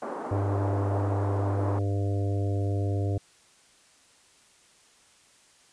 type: band-pass noise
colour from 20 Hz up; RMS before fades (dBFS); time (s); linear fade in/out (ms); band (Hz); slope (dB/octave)
white; -35; 0.02-1.79; 2; 240 to 1000; 24
type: harmonic tone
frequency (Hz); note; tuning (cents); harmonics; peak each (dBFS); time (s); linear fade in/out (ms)
99.7; G2; +30; 1 / 3 / 4 / 5 / 6 / 7; -25 / -35 / -37 / -39 / -41 / -42; 0.31-3.18; 5
effects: white hiss -59 dBFS RMS until 5.72 s + resampled to 22050 Hz